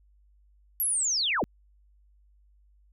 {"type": "linear sweep", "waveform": "sine", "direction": "down", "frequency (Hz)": [11820, 117.2], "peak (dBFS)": -24, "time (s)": [0.8, 1.44], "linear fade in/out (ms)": 0, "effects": ["added 50 Hz sine -58 dBFS peak until 2.92 s"]}